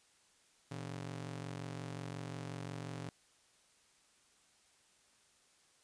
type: ring-modulated tone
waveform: sawtooth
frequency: 138.59 Hz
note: C#3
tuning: in tune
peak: -35 dBFS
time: 0.71-3.09 s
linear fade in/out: 0 ms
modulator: 22.8 Hz
effects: white hiss -69 dBFS RMS until 5.83 s + resampled to 22050 Hz